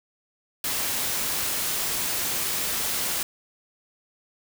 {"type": "noise", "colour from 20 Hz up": "white", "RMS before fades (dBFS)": -27, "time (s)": [0.64, 3.23], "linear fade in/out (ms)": 2, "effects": []}